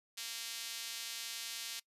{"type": "tone with high-pass filter", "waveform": "sawtooth", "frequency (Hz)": 230.5, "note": "A#3", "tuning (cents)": -19, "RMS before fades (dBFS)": -43, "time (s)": [0.17, 1.8], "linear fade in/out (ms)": 10, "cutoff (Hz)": 3600, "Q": 1.1, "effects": ["noise-tail reverb RT60 0.1 s tail -22 dB re dry", "resampled to 32000 Hz"]}